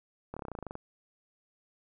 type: slowing click train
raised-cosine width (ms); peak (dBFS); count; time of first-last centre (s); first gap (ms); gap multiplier
1; -25; 13; 0.34-0.754; 26; 1.05
effects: none